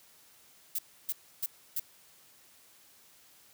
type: noise bursts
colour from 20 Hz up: violet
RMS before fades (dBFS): -32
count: 4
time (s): 0.75-1.798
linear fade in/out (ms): 5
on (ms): 37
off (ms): 300
effects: white hiss -60 dBFS RMS until 3.53 s + high-pass 60 Hz 12 dB/octave